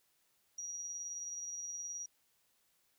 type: tone with tremolo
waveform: sine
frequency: 5760 Hz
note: F#8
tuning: 47 cents flat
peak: -39 dBFS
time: 0.58-2.06 s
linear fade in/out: 5 ms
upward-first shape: sine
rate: 19 Hz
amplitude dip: 30%
effects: white hiss -75 dBFS RMS until 2.98 s